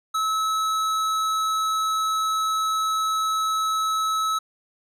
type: tone with hard clipping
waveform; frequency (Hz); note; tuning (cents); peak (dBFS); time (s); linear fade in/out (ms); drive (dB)
sine; 1296; E6; -30; -23; 0.14-4.39; 10; 14
effects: none